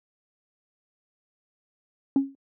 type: tone with exponential decay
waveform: sine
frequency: 273.6 Hz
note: C#4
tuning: 23 cents flat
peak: -12 dBFS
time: 2.16-2.35 s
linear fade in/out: 1 ms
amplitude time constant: 40 ms
effects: tanh soft clip ceiling -14 dBFS + high-pass 150 Hz 12 dB/octave